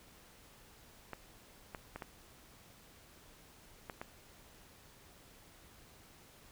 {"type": "clicks", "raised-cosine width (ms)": 0.5, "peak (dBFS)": -27, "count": 6, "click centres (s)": [1.133, 1.748, 1.96, 2.022, 3.898, 4.015], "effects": ["pink hiss -60 dBFS RMS until 6.51 s"]}